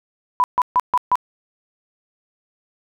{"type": "tone bursts", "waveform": "sine", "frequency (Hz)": 994, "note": "B5", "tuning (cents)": 11, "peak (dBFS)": -12, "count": 5, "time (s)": [0.4, 1.155], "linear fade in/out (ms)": 0, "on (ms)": 39, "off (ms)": 140, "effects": ["9-bit"]}